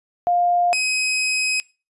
sine / sawtooth tone pair in turn, 704 / 2530 Hz, F5 / D#7, +14 / +28 cents, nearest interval octave + minor seventh, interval 2214 cents, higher second, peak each -15 dBFS, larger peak neither, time 0.27-0.73 / 0.73-1.6 s, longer second, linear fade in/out 0 ms, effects noise-tail reverb RT60 0.3 s tail -22 dB re dry + resampled to 24000 Hz

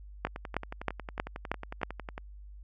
two click trains, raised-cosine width 0.5 ms, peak -23 / -13 dBFS, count 22 / 6, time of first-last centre 0.27-2.179 / 0.25-1.832 s, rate 11 / 3.16 Hz, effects added 50 Hz sine -45 dBFS peak until 2.63 s

